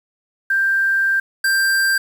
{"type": "tone pair in turn", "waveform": ["sine", "square"], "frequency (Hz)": [1580, 1580], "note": ["G6", "G6"], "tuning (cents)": [13, 13], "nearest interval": "unison", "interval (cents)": 0, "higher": "neither", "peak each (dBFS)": [-14, -15], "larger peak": "first", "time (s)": [[0.5, 1.2], [1.44, 1.98]], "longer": "first", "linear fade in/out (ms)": 5, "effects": ["7-bit"]}